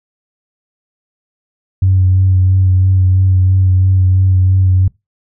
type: tone with vibrato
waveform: sine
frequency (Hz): 93.5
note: F#2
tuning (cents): +19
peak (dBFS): -6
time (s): 1.82-4.88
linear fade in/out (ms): 5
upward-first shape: sine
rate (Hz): 3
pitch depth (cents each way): 22
effects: noise-tail reverb RT60 0.2 s tail -23 dB re dry + tanh soft clip ceiling -2 dBFS